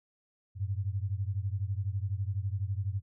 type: beating tone pair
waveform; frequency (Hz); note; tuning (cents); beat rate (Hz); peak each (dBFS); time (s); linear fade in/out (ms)
sine; 94.1 / 106.1; F#2 / G#2; +30 / +38; 12; -32 / -34; 0.55-3.02; 50
effects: none